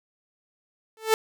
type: tone with exponential growth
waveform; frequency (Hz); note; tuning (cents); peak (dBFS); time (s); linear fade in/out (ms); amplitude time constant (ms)
sawtooth; 440.7; A4; +3; -10; 0.97-1.14; 1; 36
effects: none